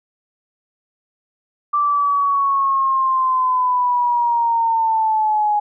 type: linear sweep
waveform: sine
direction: down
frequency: 1174.7 to 830.6 Hz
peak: -14 dBFS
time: 1.73-5.6 s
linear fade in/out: 10 ms
effects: none